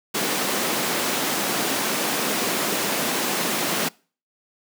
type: high-pass noise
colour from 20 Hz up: pink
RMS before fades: -24 dBFS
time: 0.14-3.89 s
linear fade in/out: 10 ms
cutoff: 190 Hz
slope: 24 dB/octave
effects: noise-tail reverb RT60 0.4 s tail -25 dB re dry